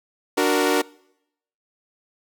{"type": "chord", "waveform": "sawtooth", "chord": "D augmented", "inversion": "none", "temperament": "equal", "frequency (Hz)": [293.7, 370, 466.2], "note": ["D4", "F#4", "A#4"], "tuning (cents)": [0, 0, 0], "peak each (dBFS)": -18, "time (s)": [0.37, 0.82], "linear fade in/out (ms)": 10, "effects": ["noise-tail reverb RT60 0.8 s tail -24 dB re dry"]}